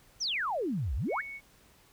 sine exponential two-way sweep, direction down then up, 6380 to 55 to 2175 Hz, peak -29 dBFS, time 0.2-1.22 s, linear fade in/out 20 ms, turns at 0.95 s
sine tone, 2217 Hz, C#7, in tune, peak -39 dBFS, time 1.08-1.41 s, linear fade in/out 50 ms
effects pink hiss -61 dBFS RMS until 1.92 s

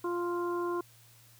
harmonic tone, 349.2 Hz, F4, in tune, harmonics 1 / 2 / 3 / 4, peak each -31 / -45 / -36 / -45 dBFS, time 0.04-0.81 s, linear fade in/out 5 ms, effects added 116 Hz sine -60 dBFS peak until 1.39 s + white hiss -60 dBFS RMS until 1.39 s

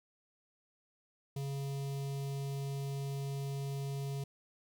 square tone with notch filter, 138.59 Hz, C#3, in tune, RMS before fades -38 dBFS, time 1.36-4.24 s, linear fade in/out 5 ms, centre 1500 Hz, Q 0.67, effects 12-bit

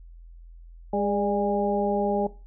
harmonic tone with a mistuned harmonic, 204.2 Hz, G#3, 29 cents flat, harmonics 1 / 2 / 3 / 4, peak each -28 / -28 / -28 / -28 dBFS, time 0.93-2.27 s, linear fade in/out 5 ms, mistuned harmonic 3, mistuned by -46 cents, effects noise-tail reverb RT60 0.3 s tail -17 dB re dry + added 42 Hz sine -43 dBFS peak until 2.46 s

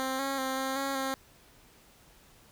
10% pulse tone with pitch steps, 263.2 / 272.7 / 263.6 / 265.6 / 273.6 / 267.1 Hz, C4 / C#4 / C4 / C4 / C#4 / C4, +10 / -28 / +13 / +26 / -23 / +36 cents, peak -22 dBFS, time 0-1.14 s, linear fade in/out 0 ms, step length 190 ms, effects pink hiss -59 dBFS RMS until 2.51 s

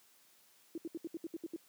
sine tone bursts, 330.2 Hz, E4, 3 cents sharp, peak -37 dBFS, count 9, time 0.75-1.562 s, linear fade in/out 2 ms, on 28 ms, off 70 ms, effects white hiss -66 dBFS RMS until 1.68 s + high-pass 150 Hz 12 dB/octave

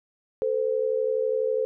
sine tone pair together, 441.9 / 514 Hz, A4 / C5, +7 / -31 cents, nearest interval minor third, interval 262 cents, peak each -25 / -25 dBFS, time 0.42-1.65 s, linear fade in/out 0 ms, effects none

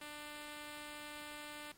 5% pulse tone, 297 Hz, D4, 20 cents sharp, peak -35 dBFS, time 0.01-1.72 s, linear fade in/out 5 ms, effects pink hiss -65 dBFS RMS until 1.77 s + MP3 64 kbps

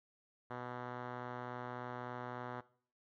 5% pulse tone with low-pass filter, 123.5 Hz, B2, in tune, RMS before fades -44 dBFS, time 0.5-2.61 s, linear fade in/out 10 ms, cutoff 1600 Hz, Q 0.9, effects noise-tail reverb RT60 0.5 s tail -19 dB re dry + MP3 64 kbps

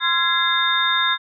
sine tone cluster, 1039 / 1359 / 1666 / 2069 / 3651 Hz, C6 / F6 / G#6 / C7 / A#7, -12 / -48 / +5 / -20 / -37 cents, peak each -23 / -25 / -22 / -28 / -20 dBFS, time 0-1.18 s, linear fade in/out 50 ms, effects none

